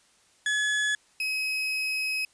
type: tone pair in turn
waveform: 35% pulse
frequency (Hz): 1702 / 2550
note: G#6 / D#7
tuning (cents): +42 / +42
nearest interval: perfect fifth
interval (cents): 700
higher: second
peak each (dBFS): -22 / -25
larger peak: first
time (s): 0.46-0.95 / 1.2-2.25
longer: second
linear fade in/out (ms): 2
effects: white hiss -62 dBFS RMS until 2.33 s + resampled to 22050 Hz